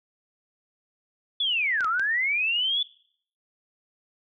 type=linear two-way sweep; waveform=sine; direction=down then up; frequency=3486 to 1244.5 to 3486 Hz; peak=-22 dBFS; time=1.4-2.83 s; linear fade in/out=5 ms; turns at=1.87 s
type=clicks; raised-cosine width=0.2 ms; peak=-20 dBFS; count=3; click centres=1.807 / 1.845 / 1.996 s
effects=noise-tail reverb RT60 0.6 s tail -21 dB re dry